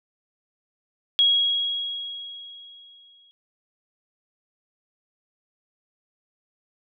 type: tone with exponential decay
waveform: sine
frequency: 3307 Hz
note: G#7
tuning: 8 cents flat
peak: -14 dBFS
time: 1.19-3.31 s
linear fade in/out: 0 ms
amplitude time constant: 460 ms
effects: none